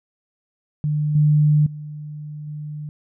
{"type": "tone with level steps", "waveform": "sine", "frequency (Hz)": 150, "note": "D3", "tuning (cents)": 37, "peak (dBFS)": [-18, -12, -30, -28], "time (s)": [0.84, 2.89], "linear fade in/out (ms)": 0, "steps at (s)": [1.15, 1.66, 2.47], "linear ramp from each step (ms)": 5, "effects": []}